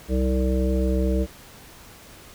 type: harmonic tone with a mistuned harmonic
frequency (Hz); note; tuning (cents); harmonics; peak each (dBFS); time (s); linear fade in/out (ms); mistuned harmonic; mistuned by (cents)
64.5; C2; -24; 1 / 3 / 5 / 7 / 9; -21 / -26 / -28 / -29 / -31; 0.08-1.27; 50; 3; -20
effects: pink hiss -46 dBFS RMS until 2.34 s